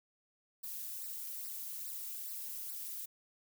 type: noise with flanger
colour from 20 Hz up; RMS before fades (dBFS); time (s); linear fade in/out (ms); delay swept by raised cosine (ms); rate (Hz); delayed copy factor
violet; -43; 0.63-3.06; 10; 0.3 to 2.7; 2.4; -0.9
effects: none